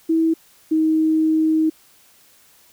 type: tone pair in turn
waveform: sine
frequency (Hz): 324.6 / 315.9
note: E4 / D#4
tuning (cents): -27 / +26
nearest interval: unison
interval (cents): 47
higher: first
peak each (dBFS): -14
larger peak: neither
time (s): 0.09-0.34 / 0.71-1.7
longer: second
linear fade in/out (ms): 10
effects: white hiss -53 dBFS RMS until 2.72 s